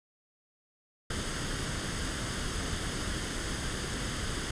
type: noise with comb filter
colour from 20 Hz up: pink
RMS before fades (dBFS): -34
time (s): 1.1-4.51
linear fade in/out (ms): 5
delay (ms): 0.61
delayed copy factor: +0.5
effects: resampled to 22050 Hz